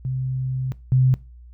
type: tone pair in turn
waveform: sine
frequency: 130.1 / 129.28 Hz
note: C3 / C3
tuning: -9 / -20 cents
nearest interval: unison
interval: 11 cents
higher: first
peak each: -22 / -13 dBFS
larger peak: second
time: 0.05-0.72 / 0.92-1.14 s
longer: first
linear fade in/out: 0 ms
effects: noise-tail reverb RT60 0.3 s tail -21 dB re dry + added 60 Hz sine -41 dBFS peak until 1.53 s